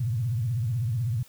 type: tone with vibrato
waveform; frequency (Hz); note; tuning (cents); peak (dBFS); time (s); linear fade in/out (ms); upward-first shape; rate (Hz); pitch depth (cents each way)
sine; 116.54; A#2; 0; -24; 0-1.23; 5; triangle; 16; 260
effects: white hiss -55 dBFS RMS until 1.28 s